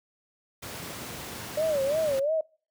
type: noise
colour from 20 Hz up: pink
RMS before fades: -38 dBFS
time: 0.62-2.2 s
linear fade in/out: 10 ms
type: clicks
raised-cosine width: 2 ms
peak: -29 dBFS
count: 3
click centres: 0.829 / 0.906 / 1.107 s
type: tone with vibrato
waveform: sine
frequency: 587.3 Hz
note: D5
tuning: in tune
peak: -23 dBFS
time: 1.57-2.41 s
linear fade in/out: 5 ms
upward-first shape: sine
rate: 2.9 Hz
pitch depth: 160 cents each way
effects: noise-tail reverb RT60 0.4 s tail -24 dB re dry + high-pass 100 Hz 12 dB/octave